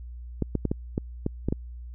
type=clicks; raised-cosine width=3 ms; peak=-12 dBFS; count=8; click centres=0.423 / 0.553 / 0.653 / 0.715 / 0.979 / 1.264 / 1.486 / 1.525 s; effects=added 60 Hz sine -37 dBFS peak until 1.94 s